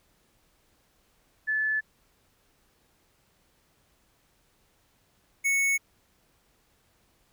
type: tone pair in turn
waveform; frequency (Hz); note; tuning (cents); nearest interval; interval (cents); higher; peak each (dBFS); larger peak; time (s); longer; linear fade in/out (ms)
sine / square; 1735 / 2210; A6 / C#7; -25 / -6; major third; 419; second; -24 / -23; second; 1.47-1.81 / 5.44-5.78; neither; 20
effects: pink hiss -67 dBFS RMS until 7.32 s